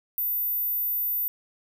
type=tone; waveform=sine; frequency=14140 Hz; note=A9; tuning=7 cents sharp; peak=-24 dBFS; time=0.18-1.28 s; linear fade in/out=0 ms; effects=none